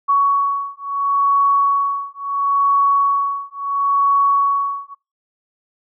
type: beating tone pair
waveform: sine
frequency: 1119 / 1119.73 Hz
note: C#6 / C#6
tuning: +16 / +17 cents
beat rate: 0.73 Hz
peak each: -17 dBFS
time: 0.08-4.95 s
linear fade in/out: 20 ms
effects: noise-tail reverb RT60 0.3 s tail -26 dB re dry